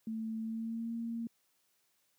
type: tone with pitch glide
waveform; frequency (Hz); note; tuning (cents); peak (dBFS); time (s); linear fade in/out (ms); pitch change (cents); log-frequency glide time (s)
sine; 222.2 to 231; A3 to A#3; +17 to -16; -35; 0.07-1.27; 2; +67; 0.4-0.93
effects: white hiss -75 dBFS RMS until 2.18 s + high-pass 100 Hz 12 dB/octave